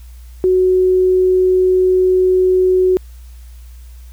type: tone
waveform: sine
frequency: 370 Hz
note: F#4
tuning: in tune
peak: -9 dBFS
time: 0.44-2.97 s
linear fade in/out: 0 ms
effects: added 60 Hz sine -33 dBFS peak until 4.12 s + white hiss -51 dBFS RMS until 4.12 s